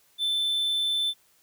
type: tone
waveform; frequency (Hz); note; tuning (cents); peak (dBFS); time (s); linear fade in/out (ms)
triangle; 3531; A7; +5; -22; 0.18-1.14; 50
effects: white hiss -63 dBFS RMS until 1.42 s